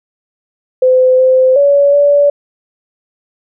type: tone with pitch steps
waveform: sine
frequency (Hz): 512 / 517 / 567 / 575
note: C5 / C5 / C#5 / D5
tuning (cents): -38 / -21 / +39 / -37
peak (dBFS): -5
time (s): 0.82-2.3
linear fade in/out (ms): 5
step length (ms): 370
effects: none